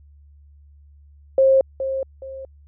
sine tone with echo, 534 Hz, C5, 35 cents sharp, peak -11 dBFS, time 1.38-1.61 s, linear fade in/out 2 ms, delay 420 ms, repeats 2, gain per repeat -10 dB, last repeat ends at 2.45 s, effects added 72 Hz sine -46 dBFS peak until 2.67 s

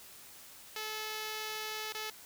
5% pulse tone with dropouts, 432.3 Hz, A4, 31 cents flat, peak -26 dBFS, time 0.76-2.1 s, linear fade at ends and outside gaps 2 ms, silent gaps 1.924-1.948 s, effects white hiss -53 dBFS RMS until 2.25 s

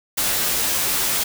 white noise with comb filter, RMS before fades -21 dBFS, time 0.17-1.24 s, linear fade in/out 10 ms, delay 12 ms, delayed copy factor -0.65, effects none

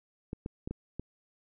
clicks, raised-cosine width 3 ms, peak -23 dBFS, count 5, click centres 0.331 / 0.461 / 0.675 / 0.71 / 0.996 s, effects none

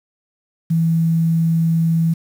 sine tone with quantisation, 164.3 Hz, E3, 5 cents flat, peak -13 dBFS, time 0.7-2.14 s, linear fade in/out 10 ms, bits 7, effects none

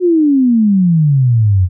sine exponential sweep, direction down, 370 to 87.31 Hz, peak -7 dBFS, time 0-1.69 s, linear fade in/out 50 ms, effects none

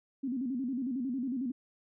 sine tone with vibrato, 255.6 Hz, C4, 40 cents flat, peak -31 dBFS, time 0.23-1.52 s, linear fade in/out 10 ms, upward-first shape square, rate 11 Hz, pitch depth 110 cents each way, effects none

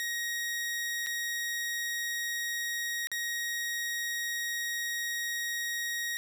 sawtooth tone with dropouts, 1884 Hz, A#6, 18 cents sharp, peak -28 dBFS, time 0-6.17 s, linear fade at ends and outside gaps 0 ms, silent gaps 1.063-1.069 / 3.071-3.116 s, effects none

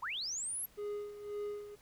sine linear sweep, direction up, 830.6 to 11720 Hz, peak -36 dBFS, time 0.02-0.66 s, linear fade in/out 10 ms
triangle tone with tremolo, 413.5 Hz, G#4, 8 cents flat, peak -34 dBFS, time 0.77-1.76 s, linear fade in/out 20 ms, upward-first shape sine, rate 1.9 Hz, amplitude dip 70%
effects pink hiss -64 dBFS RMS until 1.81 s

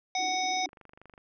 harmonic tone, 744 Hz, F#5, 9 cents sharp, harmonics 1 / 3 / 5 / 7 / 8, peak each -29 / -34 / -36 / -37 / -38 dBFS, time 0.15-0.66 s, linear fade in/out 2 ms
white band-pass noise, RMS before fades -46 dBFS, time 0.18-0.69 s, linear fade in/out 20 ms, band 280 to 360 Hz, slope 96 dB/octave
click train, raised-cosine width 0.5 ms, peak -36 dBFS, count 14, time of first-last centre 0.65-1.178 s, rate 24.6 Hz
effects none

